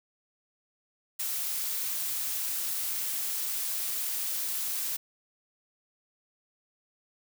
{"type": "noise", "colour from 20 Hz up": "blue", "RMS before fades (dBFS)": -32, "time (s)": [1.19, 4.97], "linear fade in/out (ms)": 10, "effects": []}